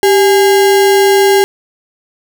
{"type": "tone with sample-and-hold", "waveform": "sine", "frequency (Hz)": 392, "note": "G4", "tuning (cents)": 0, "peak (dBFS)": -5, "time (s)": [0.03, 1.44], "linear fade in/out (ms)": 0, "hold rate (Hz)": 1225, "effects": []}